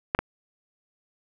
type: clicks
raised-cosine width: 0.5 ms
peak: -7 dBFS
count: 2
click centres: 0.149 / 0.19 s
effects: none